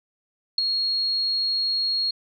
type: tone with ADSR envelope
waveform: sine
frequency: 4293 Hz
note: C8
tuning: 44 cents sharp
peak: -14 dBFS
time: 0.58-2.11 s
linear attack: 4 ms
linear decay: 7 ms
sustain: -7 dB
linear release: 7 ms
effects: none